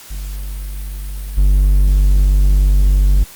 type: tone with level steps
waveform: triangle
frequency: 48.52 Hz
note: G1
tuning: 17 cents flat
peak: -20 / -6 dBFS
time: 0.1-3.24 s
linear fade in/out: 10 ms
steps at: 1.37 s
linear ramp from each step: 10 ms
effects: white hiss -38 dBFS RMS until 3.35 s + Opus 48 kbps